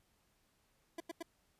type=tone bursts; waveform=25% pulse; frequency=333.8 Hz; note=E4; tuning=22 cents sharp; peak=-37 dBFS; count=3; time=0.98-1.227 s; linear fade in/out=5 ms; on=23 ms; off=89 ms; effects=pink hiss -75 dBFS RMS until 1.59 s + resampled to 32000 Hz